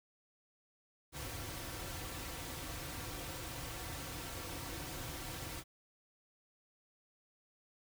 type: noise with comb filter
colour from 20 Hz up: pink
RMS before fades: -44 dBFS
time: 1.12-5.64 s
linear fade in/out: 50 ms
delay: 4.8 ms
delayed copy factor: -0.65
effects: none